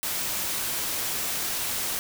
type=noise; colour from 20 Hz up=white; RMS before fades=-29 dBFS; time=0.03-1.99 s; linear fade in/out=0 ms; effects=none